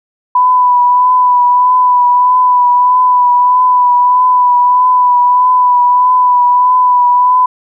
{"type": "tone with vibrato", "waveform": "sine", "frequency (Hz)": 992, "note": "B5", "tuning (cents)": 7, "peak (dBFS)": -5, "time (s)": [0.35, 7.46], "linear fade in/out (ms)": 5, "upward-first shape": "triangle", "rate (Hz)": 1.6, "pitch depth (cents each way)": 26, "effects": []}